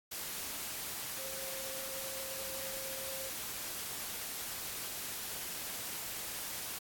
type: tone in noise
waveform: sine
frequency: 534 Hz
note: C5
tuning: 35 cents sharp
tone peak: -47 dBFS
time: 1.18-3.3 s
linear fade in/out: 10 ms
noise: white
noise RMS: -41 dBFS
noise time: 0.11-6.79 s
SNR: -9 dB
effects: AAC 64 kbps